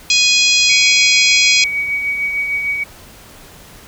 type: harmonic tone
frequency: 830.6 Hz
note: G#5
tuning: in tune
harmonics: 3 / 4 / 5 / 6 / 7 / 8 / 9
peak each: -14 / -17 / -17 / -17 / -22 / -22 / -23 dBFS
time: 0.1-1.64 s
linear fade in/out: 2 ms
type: tone with tremolo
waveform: sine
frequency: 2260 Hz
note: C#7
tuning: 33 cents sharp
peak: -14 dBFS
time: 0.69-2.84 s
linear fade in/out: 10 ms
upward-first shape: triangle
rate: 6.6 Hz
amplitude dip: 45%
effects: pink hiss -40 dBFS RMS until 3.87 s